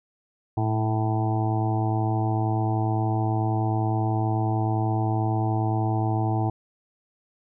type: harmonic tone with a mistuned harmonic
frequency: 109.5 Hz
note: A2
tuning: 8 cents flat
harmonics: 1 / 2 / 3 / 4 / 6 / 7 / 8 / 9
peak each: -23 / -35 / -29 / -38 / -36 / -30 / -35 / -41 dBFS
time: 0.57-6.5 s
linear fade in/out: 5 ms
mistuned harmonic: 1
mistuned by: +34 cents
effects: none